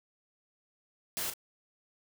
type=noise with echo; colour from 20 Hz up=white; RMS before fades=-35 dBFS; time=1.17-1.3 s; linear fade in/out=0 ms; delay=37 ms; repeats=1; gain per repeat=-8 dB; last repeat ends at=1.337 s; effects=none